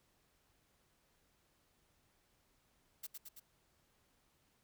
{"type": "noise with echo", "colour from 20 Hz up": "blue", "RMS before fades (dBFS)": -45, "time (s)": [3.03, 3.07], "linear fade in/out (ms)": 10, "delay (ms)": 110, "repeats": 3, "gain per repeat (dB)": -3, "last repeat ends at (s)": 3.4, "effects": ["pink hiss -75 dBFS RMS until 4.63 s"]}